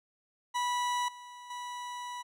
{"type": "tone with level steps", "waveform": "40% pulse", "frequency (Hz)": 980, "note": "B5", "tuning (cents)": -14, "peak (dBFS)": [-28, -45, -37], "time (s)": [0.54, 2.23], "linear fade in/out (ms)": 20, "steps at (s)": [1.08, 1.5], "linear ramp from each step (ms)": 5, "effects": ["low-pass 9000 Hz 12 dB/octave"]}